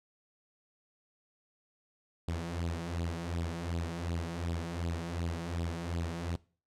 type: tone with flanger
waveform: sawtooth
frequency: 84.6 Hz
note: E2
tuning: 45 cents sharp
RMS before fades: -36 dBFS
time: 2.28-6.36 s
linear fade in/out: 0 ms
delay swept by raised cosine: 0.24 to 5.64 ms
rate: 2.7 Hz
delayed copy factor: +0.7
effects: noise-tail reverb RT60 0.4 s tail -22 dB re dry + low-pass 9000 Hz 12 dB/octave